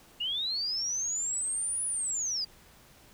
sine linear two-way sweep, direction up then down, 2794 to 9956 to 4694 Hz, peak -29 dBFS, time 0.2-2.45 s, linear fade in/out 10 ms, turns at 1.85 s, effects pink hiss -57 dBFS RMS until 3.13 s

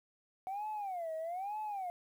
sine tone with vibrato, 740 Hz, F#5, in tune, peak -35 dBFS, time 0.47-1.9 s, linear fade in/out 0 ms, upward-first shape sine, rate 1.1 Hz, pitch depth 260 cents each way, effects tanh soft clip ceiling -34 dBFS + 11-bit

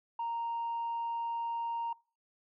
sine tone, 930 Hz, A#5, 4 cents flat, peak -31 dBFS, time 0.19-1.93 s, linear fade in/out 5 ms, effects noise-tail reverb RT60 0.4 s tail -25 dB re dry + tanh soft clip ceiling -30 dBFS

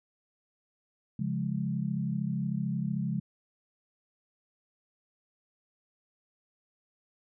sine chord, Db major, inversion none, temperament equal, 138.59 / 174.61 / 207.7 Hz, Db3 / F3 / Ab3, 0 / 0 / 0 cents, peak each -33 dBFS, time 1.19-3.2 s, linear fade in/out 5 ms, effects none

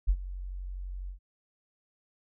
sine tone with ADSR envelope, 46 Hz, F#1, 9 cents flat, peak -18 dBFS, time 0.07-1.19 s, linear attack 25 ms, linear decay 61 ms, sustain -17 dB, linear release 100 ms, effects none

